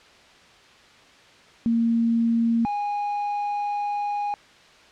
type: tone pair in turn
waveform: sine / triangle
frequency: 230.8 / 822.5 Hz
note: A#3 / G#5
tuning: -17 / -17 cents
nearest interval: octave + minor seventh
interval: 2200 cents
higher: second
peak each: -18 / -22 dBFS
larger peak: first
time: 1.66-2.65 / 2.65-4.34 s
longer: second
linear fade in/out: 0 ms
effects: white hiss -51 dBFS RMS until 4.91 s + low-pass 4000 Hz 12 dB/octave